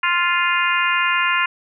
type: harmonic tone with a mistuned harmonic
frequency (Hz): 349.2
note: F4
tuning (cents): 0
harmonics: 3 / 4 / 5 / 6 / 7 / 8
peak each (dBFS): -21 / -22 / -23 / -24 / -24 / -25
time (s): 0.03-1.46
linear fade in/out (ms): 5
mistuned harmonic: 7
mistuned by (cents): +19
effects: none